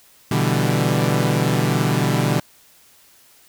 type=chord; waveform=sawtooth; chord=E minor seventh; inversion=second; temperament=equal; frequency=123.47 / 146.83 / 164.81 / 196 Hz; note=B2 / D3 / E3 / G3; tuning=0 / 0 / 0 / 0 cents; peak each=-17 / -17 / -20 / -20 dBFS; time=0.31-2.4 s; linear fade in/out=5 ms; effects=white hiss -52 dBFS RMS until 3.48 s